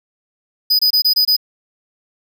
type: tone bursts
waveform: square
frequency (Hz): 4978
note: D#8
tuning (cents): 0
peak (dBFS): -11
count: 6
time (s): 0.7-1.366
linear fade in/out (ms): 10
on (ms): 91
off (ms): 24
effects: none